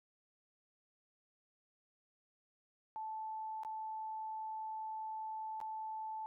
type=tone with dropouts; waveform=sine; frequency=875 Hz; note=A5; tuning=10 cents flat; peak=-40 dBFS; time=2.96-6.26 s; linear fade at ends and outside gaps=0 ms; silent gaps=3.634-3.649 / 5.603-5.613 s; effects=none